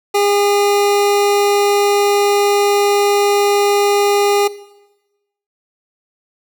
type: tone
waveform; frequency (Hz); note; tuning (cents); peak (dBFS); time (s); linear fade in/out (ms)
25% pulse; 406.5; G#4; -37; -8; 0.14-4.48; 10
effects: noise-tail reverb RT60 1.0 s tail -18 dB re dry